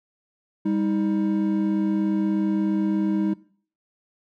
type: tone pair together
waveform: triangle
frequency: 199.5 / 316.3 Hz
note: G3 / D#4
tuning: +31 / +29 cents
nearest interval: minor sixth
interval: 798 cents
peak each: -21 dBFS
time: 0.65-3.34 s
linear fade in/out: 10 ms
effects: noise-tail reverb RT60 0.5 s tail -20 dB re dry